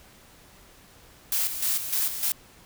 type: noise with tremolo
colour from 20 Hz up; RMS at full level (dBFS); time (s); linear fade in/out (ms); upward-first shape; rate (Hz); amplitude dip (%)
blue; -25; 1.32-2.32; 2; square; 3.3; 60
effects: pink hiss -53 dBFS RMS until 2.65 s